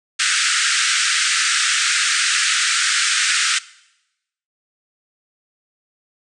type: band-pass noise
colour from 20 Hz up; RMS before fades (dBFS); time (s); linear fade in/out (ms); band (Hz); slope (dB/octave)
pink; -18; 0.19-3.59; 10; 1300 to 9100; 96
effects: noise-tail reverb RT60 0.9 s tail -20 dB re dry